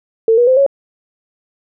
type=tone with pitch steps; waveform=sine; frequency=450 / 482.3 / 516.9 / 554 Hz; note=A4 / B4 / C5 / C#5; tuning=+39 / -41 / -21 / -1 cents; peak=-7 dBFS; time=0.28-0.664 s; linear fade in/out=2 ms; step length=96 ms; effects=none